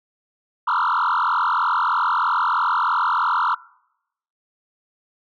sine tone with frequency modulation, 1174.7 Hz, D6, in tune, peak -15 dBFS, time 0.67-3.55 s, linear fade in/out 10 ms, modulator 43.1 Hz, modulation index 5.7, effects noise-tail reverb RT60 0.8 s tail -23 dB re dry + tanh soft clip ceiling -15 dBFS

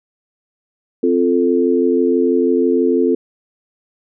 sine chord, F major, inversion second, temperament equal with one note detuned, 261.6 / 347.8 / 440 Hz, C4 / F4 / A4, 0 / -7 / 0 cents, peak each -16 dBFS, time 1.03-3.15 s, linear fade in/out 5 ms, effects none

